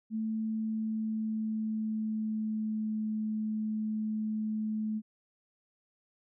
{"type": "tone with pitch glide", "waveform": "sine", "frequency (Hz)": [220, 216.1], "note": ["A3", "A3"], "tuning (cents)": [0, -31], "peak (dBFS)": -30, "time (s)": [0.1, 5.02], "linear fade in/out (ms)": 50, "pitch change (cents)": -31, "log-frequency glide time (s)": [0.43, 3.07], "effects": []}